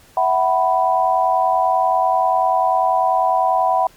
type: chord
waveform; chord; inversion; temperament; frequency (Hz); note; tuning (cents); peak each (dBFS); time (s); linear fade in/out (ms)
sine; E suspended second; none; equal with one note detuned; 659.3 / 749.5 / 987.8; E5 / F#5 / B5; 0 / +22 / 0; -20 / -16 / -18; 0.17-3.87; 2
effects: pink hiss -49 dBFS RMS until 3.96 s + MP3 96 kbps